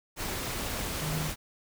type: tone in noise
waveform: sine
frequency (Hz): 155.56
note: D#3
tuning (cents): 0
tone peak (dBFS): -31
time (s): 0.99-1.31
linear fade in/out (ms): 50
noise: pink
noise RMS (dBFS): -34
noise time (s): 0.16-1.36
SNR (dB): 0
effects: none